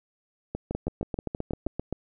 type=two click trains; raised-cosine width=2 ms; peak=-17 / -16 dBFS; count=8 / 10; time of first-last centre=0.55-1.668 / 0.75-1.926 s; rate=6.26 / 7.65 Hz; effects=none